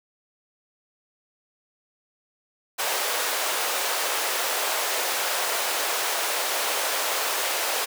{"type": "high-pass noise", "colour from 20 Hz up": "pink", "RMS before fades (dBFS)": -26, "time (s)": [2.78, 7.86], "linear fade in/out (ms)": 20, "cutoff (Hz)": 490, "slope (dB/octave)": 24, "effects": []}